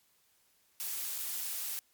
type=noise with dropouts; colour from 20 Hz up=blue; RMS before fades=-37 dBFS; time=0.8-1.79 s; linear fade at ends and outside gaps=0 ms; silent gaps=1.181-1.185 s; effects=white hiss -70 dBFS RMS until 1.93 s + MP3 96 kbps